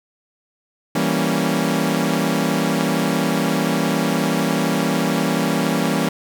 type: chord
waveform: sawtooth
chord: E diminished seventh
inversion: none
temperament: equal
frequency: 164.81 / 196 / 233.1 / 277.2 Hz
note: E3 / G3 / Bb3 / Db4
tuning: 0 / 0 / 0 / 0 cents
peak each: -19 dBFS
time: 0.95-6.09 s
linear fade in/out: 5 ms
effects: none